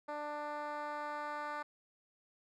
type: tone with band-pass filter sweep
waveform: 10% pulse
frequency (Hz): 296.2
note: D4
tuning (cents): +15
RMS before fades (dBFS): -41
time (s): 0.08-1.63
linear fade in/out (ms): 10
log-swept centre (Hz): 720 to 1100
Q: 1.3
effects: none